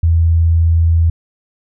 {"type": "tone with vibrato", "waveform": "sine", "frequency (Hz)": 82.8, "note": "E2", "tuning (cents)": 8, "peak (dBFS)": -8, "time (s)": [0.03, 1.1], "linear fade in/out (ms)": 5, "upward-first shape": "sine", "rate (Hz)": 19, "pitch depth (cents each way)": 9, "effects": []}